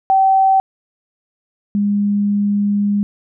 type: tone pair in turn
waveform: sine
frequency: 770 / 203.9 Hz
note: G5 / G#3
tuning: -31 / -32 cents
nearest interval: octave + major seventh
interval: 2301 cents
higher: first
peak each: -9 / -13 dBFS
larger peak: first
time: 0.1-0.6 / 1.75-3.03 s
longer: second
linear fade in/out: 0 ms
effects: none